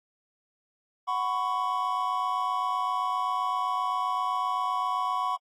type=chord; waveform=triangle; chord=F# suspended fourth; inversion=none; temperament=equal with one note detuned; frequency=740 / 1001 / 1108.7 Hz; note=F#5 / B5 / C#6; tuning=0 / +23 / 0 cents; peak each=-31 / -28 / -27 dBFS; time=1.07-5.37 s; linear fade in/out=20 ms; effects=AAC 48 kbps